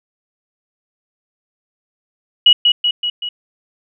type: tone with echo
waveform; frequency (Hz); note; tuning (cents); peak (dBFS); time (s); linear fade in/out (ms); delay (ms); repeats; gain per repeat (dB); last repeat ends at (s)
sine; 2915; F#7; -26; -4; 2.46-2.53; 5; 190; 4; -4; 3.29
effects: none